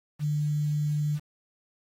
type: tone with quantisation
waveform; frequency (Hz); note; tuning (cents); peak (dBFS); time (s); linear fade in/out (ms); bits
sine; 149; D3; +25; -24; 0.19-1.2; 50; 8
effects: AAC 48 kbps